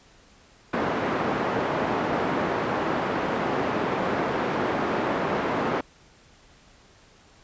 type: band-pass noise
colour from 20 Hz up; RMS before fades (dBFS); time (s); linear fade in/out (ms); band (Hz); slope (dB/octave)
pink; -26; 0.73-5.81; 5; 230 to 1400; 12
effects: pink hiss -55 dBFS RMS until 7.43 s + resampled to 16000 Hz